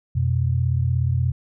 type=tone pair together; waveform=sine; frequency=89.02 / 125.8 Hz; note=F2 / B2; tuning=+34 / +32 cents; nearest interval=tritone; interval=598 cents; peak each=-21 / -20 dBFS; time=0.15-1.32 s; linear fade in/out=10 ms; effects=none